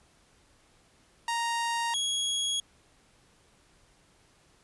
sawtooth tone pair in turn, 932.3 / 3322 Hz, A#5 / G#7, 0 / 0 cents, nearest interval octave + minor seventh, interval 2200 cents, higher second, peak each -24 dBFS, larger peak neither, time 1.28-1.94 / 1.94-2.6 s, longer neither, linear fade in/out 2 ms, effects pink hiss -63 dBFS RMS until 4.63 s + resampled to 24000 Hz

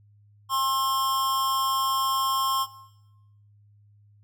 square tone with amplitude modulation, 1067 Hz, C6, 34 cents sharp, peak -20 dBFS, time 0.49-2.67 s, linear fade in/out 50 ms, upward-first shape sine, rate 258 Hz, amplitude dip 55%, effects noise-tail reverb RT60 0.9 s tail -17 dB re dry + added 103 Hz sine -54 dBFS peak until 4.23 s

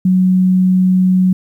sine tone, 185 Hz, F#3, in tune, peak -8 dBFS, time 0.05-1.33 s, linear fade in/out 5 ms, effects 8-bit

